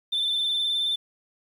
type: tone with vibrato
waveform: sine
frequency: 3545 Hz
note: A7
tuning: 12 cents sharp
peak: -21 dBFS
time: 0.12-0.96 s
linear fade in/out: 10 ms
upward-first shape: sine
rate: 19 Hz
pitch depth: 30 cents each way
effects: tanh soft clip ceiling -20 dBFS + 9-bit